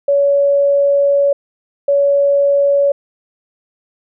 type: tone pair in turn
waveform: sine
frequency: 564 / 564 Hz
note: C#5 / C#5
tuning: +30 / +30 cents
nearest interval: unison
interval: 0 cents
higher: neither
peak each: -9 dBFS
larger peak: neither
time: 0.08-1.33 / 1.88-2.92 s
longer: first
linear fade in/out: 5 ms
effects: none